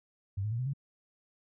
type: tone with pitch steps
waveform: sine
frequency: 98 / 106.87 / 116.54 / 127.09 / 138.59 Hz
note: G2 / A2 / A#2 / C3 / C#3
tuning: 0 / -50 / 0 / -50 / 0 cents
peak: -30 dBFS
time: 0.37-0.735 s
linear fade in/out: 10 ms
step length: 73 ms
effects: none